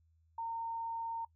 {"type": "tone", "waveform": "sine", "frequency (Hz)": 916, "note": "A#5", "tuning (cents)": -31, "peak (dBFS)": -36, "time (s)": [0.38, 1.25], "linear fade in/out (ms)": 5, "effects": ["noise-tail reverb RT60 0.1 s tail -23 dB re dry", "added 81 Hz sine -67 dBFS peak until 1.35 s"]}